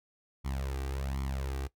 sawtooth tone with flanger, 67.3 Hz, C2, 49 cents sharp, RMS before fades -35 dBFS, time 0.44-1.68 s, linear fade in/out 20 ms, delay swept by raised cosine 0.91 to 2.61 ms, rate 1.3 Hz, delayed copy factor +0.75, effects noise-tail reverb RT60 0.1 s tail -18 dB re dry

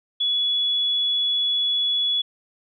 sine tone, 3395 Hz, G#7, 37 cents sharp, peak -19 dBFS, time 0.2-2.22 s, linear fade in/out 10 ms, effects none

